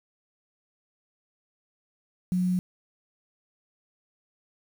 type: tone with quantisation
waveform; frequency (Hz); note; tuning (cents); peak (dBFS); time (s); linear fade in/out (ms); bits
sine; 181.6; F#3; -32; -22; 2.32-2.59; 0; 8
effects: none